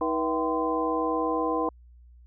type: tone cluster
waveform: sine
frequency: 317.5 / 482.9 / 664 / 772 / 1029 Hz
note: D#4 / B4 / E5 / G5 / C6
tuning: +35 / -39 / +12 / -27 / -29 cents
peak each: -29 / -29 / -34 / -33 / -29 dBFS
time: 0.01-1.69 s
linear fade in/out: 2 ms
effects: added 60 Hz sine -49 dBFS peak until 2.26 s